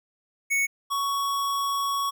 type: tone pair in turn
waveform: square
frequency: 2217 / 1115.9 Hz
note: C#7 / C#6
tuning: 0 / +11 cents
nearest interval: octave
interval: 1189 cents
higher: first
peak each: -22 / -25 dBFS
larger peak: first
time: 0.5-0.67 / 0.9-2.11 s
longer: second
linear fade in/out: 20 ms
effects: none